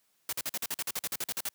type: noise bursts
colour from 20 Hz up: white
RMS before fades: -33 dBFS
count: 15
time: 0.29-1.489 s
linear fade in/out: 2 ms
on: 37 ms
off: 46 ms
effects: white hiss -72 dBFS RMS until 1.54 s + high-pass 100 Hz 12 dB/octave